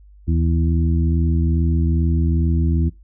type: harmonic tone with a mistuned harmonic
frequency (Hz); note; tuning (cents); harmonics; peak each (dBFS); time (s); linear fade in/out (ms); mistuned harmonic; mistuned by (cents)
82.41; E2; 0; 1 / 2 / 3 / 4; -16 / -22 / -26 / -28; 0.27-2.9; 20; 1; -97
effects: noise-tail reverb RT60 0.2 s tail -21 dB re dry + added 50 Hz sine -43 dBFS peak until 3.03 s